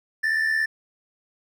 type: tone pair together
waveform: triangle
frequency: 1765 / 1842.8 Hz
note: A6 / A#6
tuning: +5 / -20 cents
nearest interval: minor second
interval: 75 cents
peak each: -19 / -27 dBFS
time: 0.23-0.66 s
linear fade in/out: 10 ms
effects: none